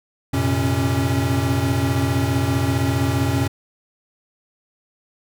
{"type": "tone cluster", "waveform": "square", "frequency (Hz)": [90, 114.6, 129.8, 275.9], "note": ["F#2", "A#2", "C3", "C#4"], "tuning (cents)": [-47, -29, -13, -8], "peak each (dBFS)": -24, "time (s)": [0.33, 3.48], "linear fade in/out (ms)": 10, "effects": []}